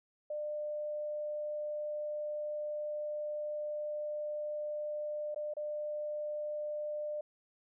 sine tone with dropouts, 599 Hz, D5, 34 cents sharp, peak -35 dBFS, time 0.3-7.21 s, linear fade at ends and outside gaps 5 ms, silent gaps 5.346-5.36 / 5.538-5.567 s, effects none

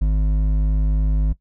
sine tone with hard clipping, 51.7 Hz, G#1, 7 cents flat, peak -17 dBFS, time 0.01-1.33 s, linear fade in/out 10 ms, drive 8 dB, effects noise-tail reverb RT60 0.1 s tail -17 dB re dry

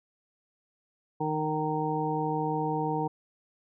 harmonic tone with a mistuned harmonic, 154.3 Hz, D#3, 14 cents flat, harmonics 1 / 2 / 3 / 5 / 6, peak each -33 / -33 / -33 / -33 / -33 dBFS, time 1.2-3.08 s, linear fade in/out 10 ms, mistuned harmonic 1, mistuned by +19 cents, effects none

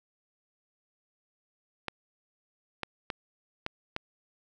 clicks, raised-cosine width 0.3 ms, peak -16 dBFS, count 5, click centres 1.883 / 2.833 / 3.102 / 3.664 / 3.964 s, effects none

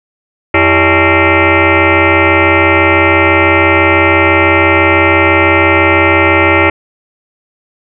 sine tone with frequency modulation, 880 Hz, A5, in tune, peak -5 dBFS, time 0.54-6.7 s, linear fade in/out 5 ms, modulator 242 Hz, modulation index 6.5, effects none

